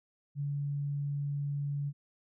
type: tone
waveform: sine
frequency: 143 Hz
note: D3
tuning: 46 cents flat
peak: -31 dBFS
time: 0.35-1.93 s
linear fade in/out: 50 ms
effects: none